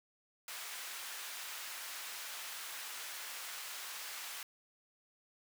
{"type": "high-pass noise", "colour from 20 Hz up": "pink", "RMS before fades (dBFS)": -45, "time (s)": [0.48, 4.43], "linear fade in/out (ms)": 2, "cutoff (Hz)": 1300, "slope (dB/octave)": 12, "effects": []}